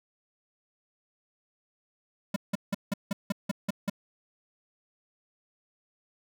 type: tone bursts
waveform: square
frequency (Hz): 199.8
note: G3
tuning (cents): +33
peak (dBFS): -26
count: 9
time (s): 2.34-3.898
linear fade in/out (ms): 5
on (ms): 22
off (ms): 170
effects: none